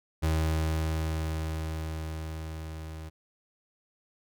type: tone with level ramp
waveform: 35% pulse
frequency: 79.3 Hz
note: D#2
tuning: 33 cents sharp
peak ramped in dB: -22 to -37 dBFS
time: 0.22-3.1 s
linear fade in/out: 20 ms
effects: none